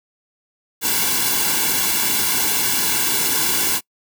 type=noise with comb filter; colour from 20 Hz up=white; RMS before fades=-19 dBFS; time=0.81-3.81 s; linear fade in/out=50 ms; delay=1.6 ms; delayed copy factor=-0.85; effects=noise-tail reverb RT60 0.1 s tail -25 dB re dry